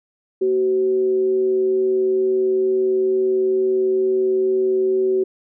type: tone with frequency modulation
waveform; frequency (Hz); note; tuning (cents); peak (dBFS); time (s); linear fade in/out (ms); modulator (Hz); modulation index
sine; 378.1; F#4; +38; -15; 0.41-5.24; 10; 146; 0.24
effects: none